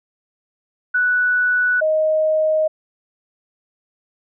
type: tone pair in turn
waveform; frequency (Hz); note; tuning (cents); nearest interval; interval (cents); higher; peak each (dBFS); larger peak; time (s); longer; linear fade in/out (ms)
sine; 1480 / 624.8; F#6 / D#5; 0 / +7; octave + minor third; 1493; first; -14; neither; 0.94-1.81 / 1.81-2.68; neither; 10
effects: none